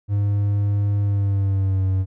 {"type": "tone with pitch glide", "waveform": "triangle", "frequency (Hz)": [101.7, 94.89], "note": ["G#2", "F#2"], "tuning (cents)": [-36, 44], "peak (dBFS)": -15, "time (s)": [0.08, 2.06], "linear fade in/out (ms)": 50, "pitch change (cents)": -120, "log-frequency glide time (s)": [1.01, 1.85], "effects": []}